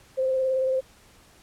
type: tone with vibrato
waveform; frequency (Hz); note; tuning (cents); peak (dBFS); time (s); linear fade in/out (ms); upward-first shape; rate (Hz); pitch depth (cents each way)
sine; 523.3; C5; 0; -21; 0.17-0.81; 20; square; 18; 15
effects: pink hiss -55 dBFS RMS until 1.42 s + low-pass 12000 Hz 12 dB/octave

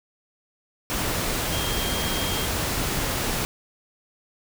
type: tone in noise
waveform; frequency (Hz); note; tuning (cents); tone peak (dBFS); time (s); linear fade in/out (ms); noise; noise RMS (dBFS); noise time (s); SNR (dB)
sine; 3220; G7; +46; -32; 1.52-2.45; 0; pink; -26; 0.9-3.45; -9
effects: none

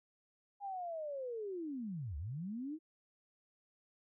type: linear two-way sweep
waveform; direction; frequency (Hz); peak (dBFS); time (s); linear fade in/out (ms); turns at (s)
sine; down then up; 820 to 66.4 to 327; -39; 0.6-2.79; 50; 2.17
effects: none

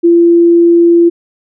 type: tone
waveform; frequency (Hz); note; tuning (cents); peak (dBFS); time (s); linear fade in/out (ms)
sine; 341; F4; -41; -3; 0.03-1.1; 20
effects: none

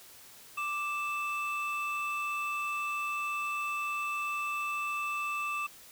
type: tone pair together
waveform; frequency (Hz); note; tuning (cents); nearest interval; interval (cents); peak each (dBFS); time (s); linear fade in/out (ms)
triangle; 1177 / 2637; D6 / E7; +3 / 0; octave + major second; 1397; -32 / -33; 0.57-5.67; 10
effects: white hiss -53 dBFS RMS until 5.91 s

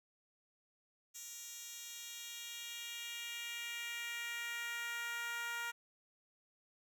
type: tone with high-pass filter sweep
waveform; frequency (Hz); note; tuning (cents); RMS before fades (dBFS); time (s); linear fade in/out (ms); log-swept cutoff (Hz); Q
10% pulse; 470.6; A#4; +16; -44; 1.14-5.72; 20; 5700 to 1200; 1.6
effects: none

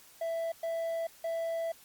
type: tone bursts at uneven times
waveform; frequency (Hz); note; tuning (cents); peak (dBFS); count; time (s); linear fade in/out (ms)
triangle; 662; E5; +7; -29; 3; 0.21-0.52 / 0.63-1.07 / 1.24-1.72; 5
effects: white hiss -57 dBFS RMS until 1.84 s + Opus 48 kbps

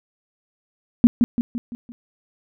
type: tone with echo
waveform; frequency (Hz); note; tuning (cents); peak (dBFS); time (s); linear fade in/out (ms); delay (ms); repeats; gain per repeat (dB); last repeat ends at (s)
sine; 237.8; A#3; +35; -5; 1.04-1.07; 0; 170; 5; -6; 1.92
effects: none

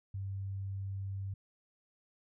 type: tone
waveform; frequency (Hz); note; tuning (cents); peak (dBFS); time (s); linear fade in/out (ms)
sine; 97.5; G2; -9; -36; 0.14-1.34; 5
effects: none

